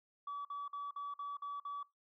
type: tone bursts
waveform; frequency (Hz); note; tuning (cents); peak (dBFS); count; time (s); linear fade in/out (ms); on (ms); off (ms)
sine; 1145; D6; -44; -38; 7; 0.27-1.83; 5; 180; 50
effects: noise-tail reverb RT60 0.2 s tail -23 dB re dry + tanh soft clip ceiling -37 dBFS